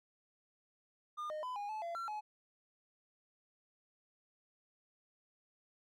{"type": "tone with pitch steps", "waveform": "triangle", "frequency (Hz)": [1211, 614, 1006, 818, 864, 681, 1359, 848], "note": ["D#6", "D#5", "B5", "G#5", "A5", "F5", "F6", "G#5"], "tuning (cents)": [-47, -23, 32, -26, -32, -44, -48, 36], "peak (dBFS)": -37, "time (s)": [1.17, 2.21], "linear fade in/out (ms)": 20, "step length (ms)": 130, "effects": []}